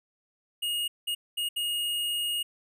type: tone bursts at uneven times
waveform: square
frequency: 2864 Hz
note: F7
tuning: 43 cents sharp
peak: -28 dBFS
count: 4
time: 0.62-0.88 / 1.07-1.15 / 1.37-1.49 / 1.56-2.43 s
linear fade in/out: 10 ms
effects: none